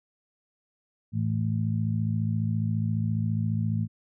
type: harmonic tone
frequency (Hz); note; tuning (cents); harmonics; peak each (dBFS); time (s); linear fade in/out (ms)
54.6; A1; -13; 2 / 3 / 4; -26 / -30 / -31; 1.12-3.88; 50
effects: none